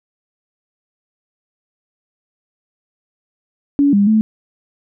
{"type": "tone with pitch steps", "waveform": "sine", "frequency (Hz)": [283.7, 201.9, 217.8], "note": ["C#4", "G#3", "A3"], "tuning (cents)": [40, -49, -17], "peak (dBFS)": -9, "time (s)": [3.79, 4.21], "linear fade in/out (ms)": 0, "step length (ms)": 140, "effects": []}